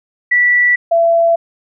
sine tone pair in turn, 1958 / 671.8 Hz, B6 / E5, -15 / +33 cents, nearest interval octave + perfect fifth, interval 1852 cents, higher first, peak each -8 dBFS, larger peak neither, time 0.31-0.76 / 0.91-1.36 s, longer neither, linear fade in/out 10 ms, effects none

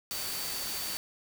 sine tone in noise, 4558 Hz, C#8, 47 cents sharp, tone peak -40 dBFS, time 0.11-0.97 s, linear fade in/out 0 ms, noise white, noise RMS -36 dBFS, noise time 0.11-0.97 s, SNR -7 dB, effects none

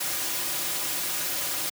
white noise with comb filter, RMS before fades -29 dBFS, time 0-1.7 s, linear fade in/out 10 ms, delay 4.5 ms, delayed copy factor -0.65, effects high-pass 150 Hz 12 dB/octave

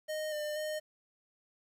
square tone with pitch steps, 618 / 601 / 614 Hz, D#5 / D5 / D#5, -12 / +40 / -23 cents, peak -35 dBFS, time 0.08-0.8 s, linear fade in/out 20 ms, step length 240 ms, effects 11-bit

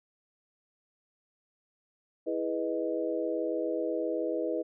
sine chord, E major seventh, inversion none, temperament equal with one note detuned, 327.9 / 415.3 / 493.9 / 622.3 Hz, E4 / G#4 / B4 / D#5, -9 / 0 / 0 / 0 cents, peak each -33 / -36 / -33 / -35 dBFS, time 2.26-4.63 s, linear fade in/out 20 ms, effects none

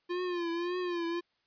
square tone with vibrato, 349.2 Hz, F4, in tune, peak -32 dBFS, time 0.09-1.21 s, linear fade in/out 20 ms, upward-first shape triangle, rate 1.8 Hz, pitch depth 82 cents each way, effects white hiss -75 dBFS RMS until 1.46 s + resampled to 11025 Hz

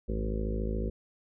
harmonic tone with a mistuned harmonic, 53.9 Hz, A1, 35 cents flat, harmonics 1 / 2 / 3 / 4 / 5 / 6 / 7 / 8 / 9 / 10, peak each -31 / -40 / -41 / -37 / -45 / -46 / -39 / -45 / -41 / -47 dBFS, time 0.08-0.9 s, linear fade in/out 10 ms, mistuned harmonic 2, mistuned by -55 cents, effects none

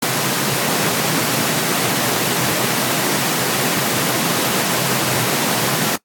pink high-pass noise, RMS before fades -19 dBFS, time 0.02-5.96 s, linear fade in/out 5 ms, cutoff 120 Hz, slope 96 dB/octave, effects noise-tail reverb RT60 0.1 s tail -18 dB re dry + AAC 64 kbps

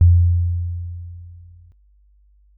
sine tone with exponential decay, 86.9 Hz, F2, 8 cents flat, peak -6 dBFS, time 0.01-1.72 s, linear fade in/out 0 ms, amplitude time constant 370 ms, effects noise-tail reverb RT60 0.2 s tail -21 dB re dry + added 50 Hz sine -51 dBFS peak until 2.57 s

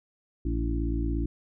harmonic tone with a mistuned harmonic, 57.1 Hz, A#1, 35 cents flat, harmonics 1 / 2 / 3 / 4 / 5 / 6, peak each -27 / -35 / -41 / -41 / -33 / -35 dBFS, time 0.45-1.26 s, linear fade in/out 5 ms, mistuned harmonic 6, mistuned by -43 cents, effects none

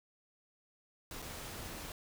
pink noise with dropouts, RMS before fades -45 dBFS, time 1.11-1.92 s, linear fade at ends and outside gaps 1 ms, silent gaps 1.22-1.224 s, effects none

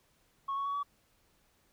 sine tone with pitch steps, 1099 / 1112.4 / 1126 / 1139.7 Hz, C#6 / C#6 / C#6 / C#6, -15 / +6 / +27 / +48 cents, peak -30 dBFS, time 0.48-0.832 s, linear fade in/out 10 ms, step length 88 ms, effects tanh soft clip ceiling -29 dBFS + pink hiss -70 dBFS RMS until 1.72 s

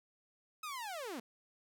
sawtooth linear sweep, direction down, 1289 to 207.7 Hz, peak -37 dBFS, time 0.63-1.2 s, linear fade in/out 5 ms, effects none

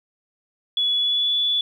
sine tone with pitch glide, 3400 to 3441 Hz, G#7 to A7, +40 to -39 cents, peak -18 dBFS, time 0.77-1.61 s, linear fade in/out 2 ms, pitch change +21 cents, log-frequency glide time 0.93-1.36 s, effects 9-bit

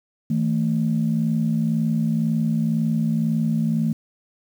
sine tone pair together, 160.94 / 222.9 Hz, E3 / A3, -41 / +23 cents, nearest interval tritone, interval 564 cents, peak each -21 / -20 dBFS, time 0.3-3.93 s, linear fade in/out 5 ms, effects tanh soft clip ceiling -11 dBFS + 8-bit

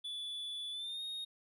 triangle tone with pitch glide, 3454 to 3723 Hz, A7 to A#7, -33 to -3 cents, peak -38 dBFS, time 0.04-1.25 s, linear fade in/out 10 ms, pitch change +130 cents, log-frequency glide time 0.71-1.02 s, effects none

